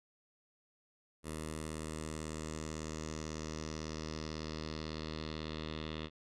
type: tone with low-pass filter sweep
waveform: 10% pulse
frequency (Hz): 78.1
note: D#2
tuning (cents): +7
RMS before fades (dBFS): -42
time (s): 1.23-6.1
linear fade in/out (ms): 50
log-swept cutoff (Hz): 10000 to 3500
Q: 3.4
effects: none